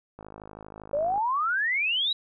click train, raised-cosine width 1 ms, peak -28 dBFS, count 53, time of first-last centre 0.19-1.179 s, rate 52.6 Hz
sine exponential sweep, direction up, 554.4 to 3951 Hz, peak -23 dBFS, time 0.93-2.13 s, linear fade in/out 5 ms
effects none

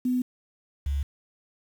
sine tone pair in turn, 250.7 / 70.35 Hz, B3 / C#2, +26 / +26 cents, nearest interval octave + minor seventh, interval 2200 cents, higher first, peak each -22 / -24 dBFS, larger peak first, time 0.05-0.22 / 0.86-1.03 s, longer neither, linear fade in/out 5 ms, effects 8-bit

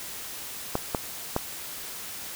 clicks, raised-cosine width 1 ms, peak -10 dBFS, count 3, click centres 0.754 / 0.948 / 1.364 s, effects white hiss -38 dBFS RMS until 2.35 s

